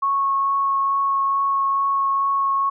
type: tone with vibrato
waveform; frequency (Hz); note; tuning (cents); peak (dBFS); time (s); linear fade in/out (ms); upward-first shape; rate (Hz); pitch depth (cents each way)
sine; 1100; C#6; -14; -17; 0.02-2.7; 10; triangle; 2.3; 9
effects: none